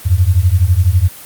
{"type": "beating tone pair", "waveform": "sine", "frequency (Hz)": [84.3, 96.3], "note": ["E2", "G2"], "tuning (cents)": [39, -30], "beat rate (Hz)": 12, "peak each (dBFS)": -11, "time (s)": [0.05, 1.09], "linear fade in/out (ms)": 20, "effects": ["white hiss -34 dBFS RMS until 1.25 s", "Opus 32 kbps"]}